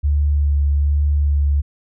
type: tone with vibrato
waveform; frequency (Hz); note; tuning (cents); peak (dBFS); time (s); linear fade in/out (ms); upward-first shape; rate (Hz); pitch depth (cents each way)
sine; 72.3; D2; -27; -13; 0.03-1.62; 20; sine; 1.2; 17
effects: none